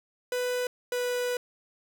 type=tone pair in turn; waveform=45% pulse; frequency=496.3 / 492.6 Hz; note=B4 / B4; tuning=+8 / -5 cents; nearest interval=unison; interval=13 cents; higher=first; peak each=-27 dBFS; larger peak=neither; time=0.32-0.67 / 0.92-1.37 s; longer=second; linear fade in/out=2 ms; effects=none